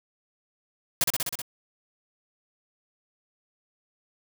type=noise with echo; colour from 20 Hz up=white; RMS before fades=-22 dBFS; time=1.01-1.04 s; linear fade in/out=2 ms; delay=63 ms; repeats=6; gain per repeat=-2 dB; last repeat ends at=1.418 s; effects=none